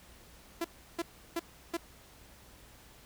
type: tone bursts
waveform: sawtooth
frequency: 337.3 Hz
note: E4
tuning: 40 cents sharp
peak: -27 dBFS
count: 4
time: 0.61-1.77 s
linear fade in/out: 5 ms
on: 35 ms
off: 340 ms
effects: added 60 Hz sine -62 dBFS peak until 3.05 s + pink hiss -57 dBFS RMS until 3.05 s